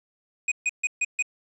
square tone bursts, 2489 Hz, D#7, in tune, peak -22 dBFS, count 5, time 0.48-1.225 s, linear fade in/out 5 ms, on 37 ms, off 140 ms, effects resampled to 24000 Hz + 9-bit

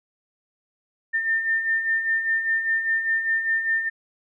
sine beating tone pair, 1800 / 1805 Hz, A6 / A6, +39 / +44 cents, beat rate 5 Hz, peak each -29 / -21 dBFS, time 1.13-3.9 s, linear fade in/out 20 ms, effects none

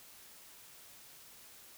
silence, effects white hiss -56 dBFS RMS until 1.77 s

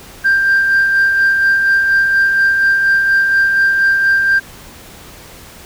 sine tone with tremolo, 1584 Hz, G6, 18 cents sharp, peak -6 dBFS, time 0.24-4.4 s, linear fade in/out 20 ms, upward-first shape sine, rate 4.2 Hz, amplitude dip 40%, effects tanh soft clip ceiling -6 dBFS + pink hiss -37 dBFS RMS until 5.65 s

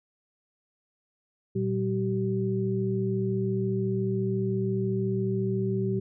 sine tone cluster, 117.5 / 191.7 / 384.1 Hz, A#2 / G3 / G4, +14 / -38 / -35 cents, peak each -29 dBFS, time 1.55-6 s, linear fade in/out 10 ms, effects none

